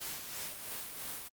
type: noise with tremolo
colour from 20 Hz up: white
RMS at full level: -40 dBFS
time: 0-1.29 s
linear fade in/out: 20 ms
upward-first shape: sine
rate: 3 Hz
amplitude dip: 45%
effects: Opus 48 kbps